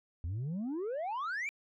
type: exponential sweep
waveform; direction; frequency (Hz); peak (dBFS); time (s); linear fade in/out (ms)
sine; up; 78.4 to 2395; -31; 0.24-1.49; 0
effects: tanh soft clip ceiling -33 dBFS